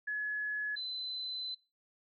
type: tone pair in turn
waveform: sine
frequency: 1698 / 4034 Hz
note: G#6 / B7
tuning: +38 / +36 cents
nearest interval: octave + minor third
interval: 1498 cents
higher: second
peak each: -33 / -36 dBFS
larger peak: first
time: 0.07-0.76 / 0.76-1.55 s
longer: second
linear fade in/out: 10 ms
effects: noise-tail reverb RT60 0.3 s tail -26 dB re dry